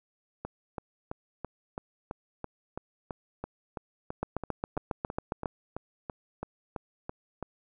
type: two click trains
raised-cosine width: 1 ms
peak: -16 / -21 dBFS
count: 10 / 22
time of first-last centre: 4.23-5.458 / 0.45-7.427 s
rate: 7.33 / 3.01 Hz
effects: none